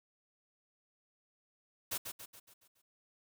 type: noise with echo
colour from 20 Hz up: white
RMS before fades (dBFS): -37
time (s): 1.91-1.98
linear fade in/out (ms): 10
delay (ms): 140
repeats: 6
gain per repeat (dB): -6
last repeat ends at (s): 2.82
effects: none